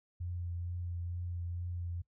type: tone with vibrato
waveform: sine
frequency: 87.31 Hz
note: F2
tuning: in tune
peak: -36 dBFS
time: 0.2-2.02 s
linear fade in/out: 10 ms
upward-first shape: triangle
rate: 2.2 Hz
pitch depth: 21 cents each way
effects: noise-tail reverb RT60 0.1 s tail -19 dB re dry